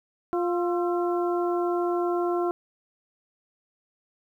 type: harmonic tone with a mistuned harmonic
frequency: 350.7 Hz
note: F4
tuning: 7 cents sharp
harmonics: 1 / 2 / 3 / 4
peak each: -24 / -30 / -34 / -36 dBFS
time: 0.33-2.51 s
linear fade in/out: 0 ms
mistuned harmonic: 4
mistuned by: -68 cents
effects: 10-bit